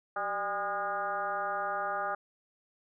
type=tone with frequency modulation; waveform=sine; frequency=1015 Hz; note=B5; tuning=47 cents sharp; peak=-30 dBFS; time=0.16-2.15 s; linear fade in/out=5 ms; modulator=209 Hz; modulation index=2.2; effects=none